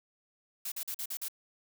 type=noise bursts; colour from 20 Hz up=blue; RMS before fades=-37 dBFS; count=6; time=0.65-1.284 s; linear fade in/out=5 ms; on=69 ms; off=44 ms; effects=none

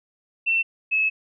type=tone pair in turn; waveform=sine; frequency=2692 / 2590 Hz; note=E7 / E7; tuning=+36 / -31 cents; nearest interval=minor second; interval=67 cents; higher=first; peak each=-18 dBFS; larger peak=neither; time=0.46-0.63 / 0.91-1.1 s; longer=second; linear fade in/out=20 ms; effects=none

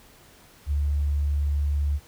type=tone; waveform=sine; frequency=72.3 Hz; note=D2; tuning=27 cents flat; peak=-21 dBFS; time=0.66-2 s; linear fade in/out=50 ms; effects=pink hiss -53 dBFS RMS until 2.07 s

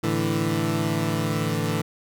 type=chord; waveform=20% pulse; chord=A suspended fourth; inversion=none; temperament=equal; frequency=110 / 146.83 / 164.81 Hz; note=A2 / D3 / E3; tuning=0 / 0 / 0 cents; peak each=-22 / -23 / -21 dBFS; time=0.03-1.82 s; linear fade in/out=10 ms; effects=none

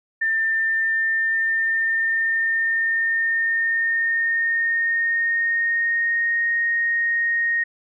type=tone with pitch glide; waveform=sine; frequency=1793 to 1861.6 Hz; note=A6 to A#6; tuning=+32 to -3 cents; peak=-18 dBFS; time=0.21-7.64 s; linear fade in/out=10 ms; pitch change=+65 cents; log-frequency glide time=0.49-6.48 s; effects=none

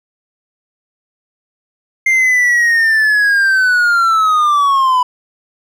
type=linear sweep; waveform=triangle; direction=down; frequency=2107 to 987.8 Hz; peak=-7 dBFS; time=2.06-5.03 s; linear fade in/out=5 ms; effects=none

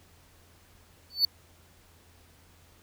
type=tone with exponential growth; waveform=triangle; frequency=4495 Hz; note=C#8; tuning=23 cents sharp; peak=-15 dBFS; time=1.1-1.25 s; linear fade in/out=2 ms; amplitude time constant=32 ms; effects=added 85 Hz sine -60 dBFS peak until 2.82 s + pink hiss -60 dBFS RMS until 2.82 s

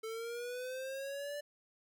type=linear sweep; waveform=square; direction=up; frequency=440 to 587.3 Hz; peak=-40 dBFS; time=0.03-1.41 s; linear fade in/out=10 ms; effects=none

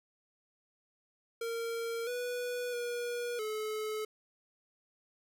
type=tone with pitch steps; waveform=square; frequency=461.5 / 490.6 / 480.7 / 430.8 Hz; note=A#4 / B4 / B4 / A4; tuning=-17 / -12 / -47 / -37 cents; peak=-35 dBFS; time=1.41-4.05 s; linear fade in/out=5 ms; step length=660 ms; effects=none

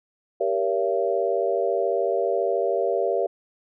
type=chord; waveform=sine; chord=G diminished seventh; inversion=none; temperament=just; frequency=392 / 470.4 / 564.5 / 677.4 Hz; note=G4 / Bb4 / Db5 / Fb5; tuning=0 / +16 / +31 / +47 cents; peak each=-26 dBFS; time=0.4-3.27 s; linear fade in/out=10 ms; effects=none

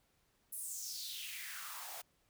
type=noise with high-pass filter sweep; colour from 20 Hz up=white; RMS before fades=-45 dBFS; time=0.52-2.02 s; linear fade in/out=10 ms; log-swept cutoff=11000 to 630 Hz; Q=4.4; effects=pink hiss -75 dBFS RMS until 2.29 s

